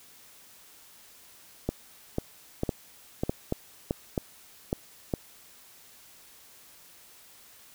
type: clicks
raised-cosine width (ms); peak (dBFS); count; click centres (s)
2; -13; 11; 1.69 / 2.184 / 2.634 / 2.692 / 3.235 / 3.295 / 3.524 / 3.909 / 4.178 / 4.729 / 5.138
effects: white hiss -54 dBFS RMS until 7.74 s